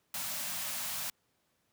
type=band-stop noise; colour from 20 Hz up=white; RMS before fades=-37 dBFS; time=0.14-1.1 s; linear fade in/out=2 ms; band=270 to 540 Hz; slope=96 dB/octave; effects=pink hiss -75 dBFS RMS until 1.72 s + high-pass 100 Hz 12 dB/octave